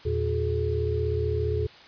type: tone cluster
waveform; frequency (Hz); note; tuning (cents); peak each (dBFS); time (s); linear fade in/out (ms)
sine; 82.5 / 117.9 / 368.3 / 425.3; E2 / A#2 / F#4 / G#4; +2 / +20 / -8 / +41; -27 / -30 / -34 / -28; 0.05-1.67; 10
effects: white hiss -49 dBFS RMS until 1.87 s + resampled to 11025 Hz